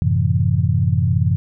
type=chord; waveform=sine; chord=F# half-diminished seventh; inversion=none; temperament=equal; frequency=92.5 / 110 / 130.81 / 164.81 Hz; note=F#2 / A2 / C3 / E3; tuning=0 / 0 / 0 / 0 cents; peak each=-18 / -20 / -19 / -21 dBFS; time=0.02-1.36 s; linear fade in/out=0 ms; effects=none